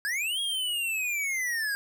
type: linear two-way sweep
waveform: square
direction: up then down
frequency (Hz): 1603 to 3300 to 1603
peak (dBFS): -28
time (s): 0.05-1.75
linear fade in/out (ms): 0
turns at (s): 0.4
effects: none